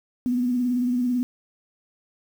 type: tone with vibrato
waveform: sine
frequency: 246.9 Hz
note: B3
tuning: in tune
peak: -20 dBFS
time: 0.26-1.23 s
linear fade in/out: 0 ms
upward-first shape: sine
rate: 18 Hz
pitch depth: 43 cents each way
effects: 8-bit